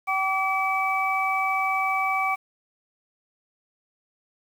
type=tone cluster; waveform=sine; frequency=766 / 1151 / 2296 Hz; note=G5 / D6 / D7; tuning=-40 / -35 / -40 cents; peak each=-26 dBFS; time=0.07-2.36 s; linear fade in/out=20 ms; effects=8-bit